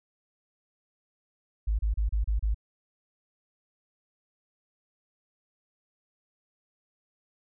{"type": "tone bursts", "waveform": "sine", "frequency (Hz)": 53, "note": "G#1", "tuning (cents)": 36, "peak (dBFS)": -23, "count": 6, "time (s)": [1.67, 2.545], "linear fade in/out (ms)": 10, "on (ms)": 120, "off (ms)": 31, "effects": []}